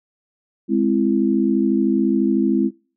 sine chord, Ab augmented, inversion none, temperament equal with one note detuned, 207.7 / 261.6 / 333.8 Hz, Ab3 / C4 / E4, 0 / 0 / +22 cents, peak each -19 dBFS, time 0.68-2.71 s, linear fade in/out 50 ms, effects noise-tail reverb RT60 0.4 s tail -25 dB re dry

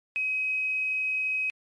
sine tone with quantisation, 2535 Hz, D#7, 32 cents sharp, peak -25 dBFS, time 0.16-1.5 s, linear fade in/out 0 ms, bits 9, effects MP3 48 kbps

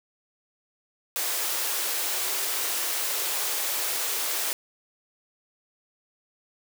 white high-pass noise, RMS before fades -28 dBFS, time 1.16-4.53 s, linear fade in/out 0 ms, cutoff 330 Hz, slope 48 dB/octave, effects none

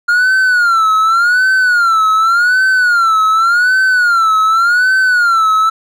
triangle tone with vibrato, 1405 Hz, F6, 10 cents sharp, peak -6 dBFS, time 0.08-5.7 s, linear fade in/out 10 ms, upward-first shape sine, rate 0.87 Hz, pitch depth 150 cents each way, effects none

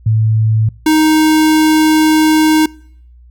sine / square tone pair in turn, 110 / 311.9 Hz, A2 / D#4, 0 / +4 cents, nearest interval octave + tritone, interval 1804 cents, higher second, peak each -8 dBFS, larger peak neither, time 0.06-0.69 / 0.86-2.66 s, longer second, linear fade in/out 5 ms, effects noise-tail reverb RT60 0.7 s tail -26 dB re dry + added 60 Hz sine -38 dBFS peak until 3.3 s

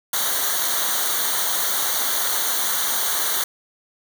white noise with comb filter, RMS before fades -22 dBFS, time 0.13-3.44 s, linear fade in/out 5 ms, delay 0.39 ms, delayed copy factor -0.85, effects none

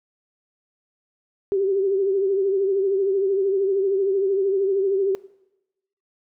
sine tone with vibrato, 390 Hz, G4, 9 cents flat, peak -18 dBFS, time 1.52-5.15 s, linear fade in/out 0 ms, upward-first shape triangle, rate 13 Hz, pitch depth 73 cents each way, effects noise-tail reverb RT60 0.9 s tail -20 dB re dry

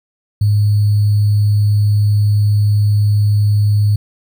sine tone with sample-and-hold, 103.83 Hz, G#2, in tune, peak -9 dBFS, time 0.41-3.96 s, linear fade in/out 5 ms, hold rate 4410 Hz, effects none

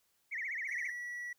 sine tone with vibrato, 2019 Hz, B6, 38 cents sharp, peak -35 dBFS, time 0.31-0.92 s, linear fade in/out 20 ms, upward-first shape triangle, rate 15 Hz, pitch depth 240 cents each way
triangle tone, 1941 Hz, B6, 31 cents flat, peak -37 dBFS, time 0.67-1.33 s, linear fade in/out 5 ms
effects tanh soft clip ceiling -30 dBFS + white hiss -75 dBFS RMS until 1.38 s

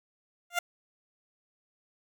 15% pulse tone with exponential growth, 698.5 Hz, F5, in tune, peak -16 dBFS, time 0.5-0.59 s, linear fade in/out 5 ms, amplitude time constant 19 ms, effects none

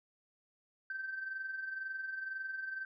sine tone with amplitude modulation, 1553 Hz, G6, 17 cents flat, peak -35 dBFS, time 0.9-2.85 s, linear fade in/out 2 ms, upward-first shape sine, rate 22 Hz, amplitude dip 55%, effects tanh soft clip ceiling -31 dBFS

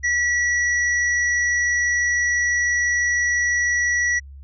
sine tone with tanh clipping, 1939 Hz, B6, 32 cents flat, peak -19 dBFS, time 0.03-4.2 s, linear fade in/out 20 ms, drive 18 dB, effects added 69 Hz sine -37 dBFS peak until 4.43 s + resampled to 16000 Hz

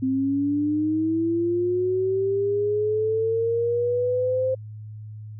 sine linear sweep, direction up, 259.5 to 523.3 Hz, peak -20 dBFS, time 0.02-4.55 s, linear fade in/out 10 ms, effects added 107 Hz sine -35 dBFS peak until 5.39 s

